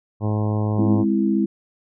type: harmonic tone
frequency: 106.1 Hz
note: G#2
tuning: 38 cents sharp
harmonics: 1 / 2 / 3 / 4 / 5 / 6 / 7 / 8 / 9 / 10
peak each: -20 / -26 / -30 / -32 / -34 / -36 / -37 / -38 / -39 / -40 dBFS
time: 0.2-1.05 s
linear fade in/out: 50 ms
type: chord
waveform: sine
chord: Ab augmented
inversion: none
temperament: equal with one note detuned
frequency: 205.6 / 261.6 / 329.6 Hz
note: Ab3 / C4 / E4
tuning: -17 / 0 / 0 cents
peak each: -19 / -24 / -21 dBFS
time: 0.78-1.46 s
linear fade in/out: 10 ms
effects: none